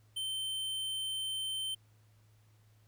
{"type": "tone", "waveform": "square", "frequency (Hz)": 3100, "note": "G7", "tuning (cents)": -20, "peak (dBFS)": -35, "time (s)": [0.16, 1.75], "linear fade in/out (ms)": 10, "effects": ["added 107 Hz sine -62 dBFS peak until 2.87 s", "pink hiss -72 dBFS RMS until 2.87 s"]}